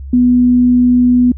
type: tone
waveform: sine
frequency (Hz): 246.9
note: B3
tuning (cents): 0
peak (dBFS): -6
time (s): 0.13-1.32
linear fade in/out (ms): 5
effects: added 68 Hz sine -24 dBFS peak until 1.37 s